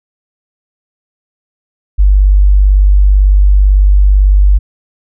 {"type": "tone", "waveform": "sine", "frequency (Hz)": 49, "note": "G1", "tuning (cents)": 0, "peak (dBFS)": -3, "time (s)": [1.98, 4.59], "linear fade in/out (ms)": 20, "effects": []}